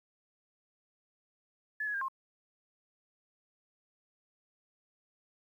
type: tone with pitch steps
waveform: sine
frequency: 1719 / 1680 / 1602 / 1066 Hz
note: A6 / G#6 / G6 / C6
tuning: -41 / +19 / +37 / +32 cents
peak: -32 dBFS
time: 1.8-2.084 s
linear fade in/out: 5 ms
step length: 71 ms
effects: 11-bit